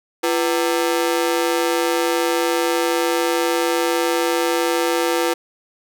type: ring-modulated tone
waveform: sawtooth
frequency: 418.4 Hz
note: G#4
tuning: 13 cents sharp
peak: -10 dBFS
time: 0.23-5.34 s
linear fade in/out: 10 ms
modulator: 75.7 Hz
effects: none